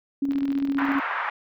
sine tone with tremolo, 277.5 Hz, C#4, 2 cents sharp, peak -20 dBFS, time 0.22-1 s, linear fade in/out 5 ms, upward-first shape square, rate 15 Hz, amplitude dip 40%
click train, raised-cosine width 0.3 ms, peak -25 dBFS, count 27, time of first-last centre 0.31-0.941 s, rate 41.2 Hz
pink band-pass noise, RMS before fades -28 dBFS, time 0.78-1.3 s, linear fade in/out 5 ms, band 870 to 1900 Hz, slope 24 dB/octave
effects none

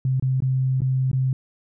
sine tone with dropouts, 130.81 Hz, C3, in tune, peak -18 dBFS, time 0.05-1.33 s, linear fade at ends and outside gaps 2 ms, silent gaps 0.198-0.224 / 0.404-0.422 / 0.806-0.818 / 1.115-1.13 s, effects none

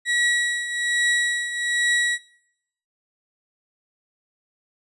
35% pulse tone with tremolo, 1923 Hz, B6, 47 cents flat, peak -15 dBFS, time 0.05-2.19 s, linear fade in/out 50 ms, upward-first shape triangle, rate 1.2 Hz, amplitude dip 70%, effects noise-tail reverb RT60 0.8 s tail -23 dB re dry + resampled to 24000 Hz

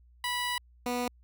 15% pulse tone pair in turn, 981 / 245.2 Hz, B5 / B3, -12 / -12 cents, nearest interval 2 octaves, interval 2400 cents, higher first, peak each -23 dBFS, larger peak neither, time 0.24-0.58 / 0.86-1.08 s, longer first, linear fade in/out 2 ms, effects added 60 Hz sine -56 dBFS peak until 1.23 s

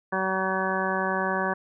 harmonic tone, 189.4 Hz, F#3, 41 cents sharp, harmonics 1 / 2 / 3 / 4 / 5 / 6 / 8 / 9, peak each -32 / -32 / -32 / -32 / -32 / -32 / -32 / -32 dBFS, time 0.12-1.54 s, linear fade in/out 10 ms, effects none

